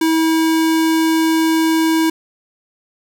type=tone; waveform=square; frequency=322.4 Hz; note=E4; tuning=38 cents flat; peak=-13 dBFS; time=0.01-2.1 s; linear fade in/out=5 ms; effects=none